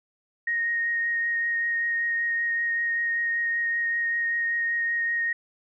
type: tone with vibrato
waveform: sine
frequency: 1864.7 Hz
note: A#6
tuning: in tune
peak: -23 dBFS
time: 0.47-5.33 s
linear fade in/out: 5 ms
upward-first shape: triangle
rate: 5.2 Hz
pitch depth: 13 cents each way
effects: none